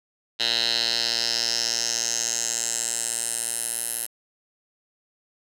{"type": "tone with band-pass filter sweep", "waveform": "10% pulse", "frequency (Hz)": 116.54, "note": "A#2", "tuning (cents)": 0, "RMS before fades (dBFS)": -26, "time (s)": [0.39, 4.07], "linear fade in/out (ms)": 20, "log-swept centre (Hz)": [3800, 11000], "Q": 4.5, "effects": []}